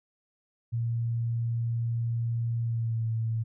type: tone with pitch glide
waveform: sine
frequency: 116.54 to 112.9 Hz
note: A#2 to A2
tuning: 0 to +45 cents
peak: -26 dBFS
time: 0.72-3.44 s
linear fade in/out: 20 ms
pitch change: -55 cents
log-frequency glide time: 2.61-3.05 s
effects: none